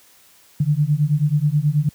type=beating tone pair; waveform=sine; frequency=144 / 153.3 Hz; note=D3 / D#3; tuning=-34 / -25 cents; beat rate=9.3 Hz; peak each=-18 dBFS; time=0.6-1.89 s; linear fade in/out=5 ms; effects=white hiss -52 dBFS RMS until 1.94 s + high-pass 60 Hz 12 dB/octave